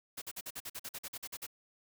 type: noise bursts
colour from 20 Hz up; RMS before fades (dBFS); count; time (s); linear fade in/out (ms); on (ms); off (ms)
white; -42; 14; 0.17-1.467; 10; 49; 47
effects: none